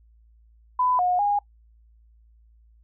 sine tone with pitch steps, 1001 / 722 / 818 Hz, B5 / F#5 / G#5, +23 / -43 / -26 cents, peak -19 dBFS, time 0.79-1.39 s, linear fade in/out 5 ms, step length 200 ms, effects noise-tail reverb RT60 0.1 s tail -22 dB re dry + added 56 Hz sine -53 dBFS peak until 2.83 s

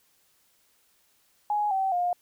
sine tone with pitch steps, 834 / 769.2 / 709.5 Hz, G#5 / G5 / F5, +7 / -33 / +27 cents, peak -23 dBFS, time 1.5-2.13 s, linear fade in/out 2 ms, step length 210 ms, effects white hiss -66 dBFS RMS until 2.21 s

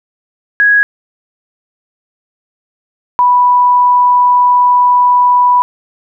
sine tone pair in turn, 1661.2 / 985.3 Hz, G#6 / B5, 0 / -4 cents, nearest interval major sixth, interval 904 cents, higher first, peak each -5 dBFS, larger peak neither, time 0.6-0.83 / 3.19-5.62 s, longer second, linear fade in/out 0 ms, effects none

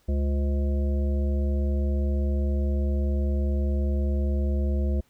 harmonic tone with a mistuned harmonic, 70 Hz, C#2, 18 cents sharp, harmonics 1 / 3 / 5 / 7 / 9, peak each -22 / -32 / -36 / -39 / -41 dBFS, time 0.08-5.01 s, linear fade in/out 10 ms, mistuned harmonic 7, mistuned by +86 cents, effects pink hiss -65 dBFS RMS until 5.09 s

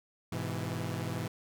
sawtooth chord, E major, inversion first, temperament equal with one note detuned, 103.83 / 126.36 / 164.81 Hz, G#2 / B2 / E3, 0 / +40 / 0 cents, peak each -34 dBFS, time 0.32-1.28 s, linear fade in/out 5 ms, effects none

